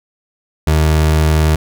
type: tone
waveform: 30% pulse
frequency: 77.78 Hz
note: D#2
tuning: in tune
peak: -7 dBFS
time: 0.67-1.56 s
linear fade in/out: 5 ms
effects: none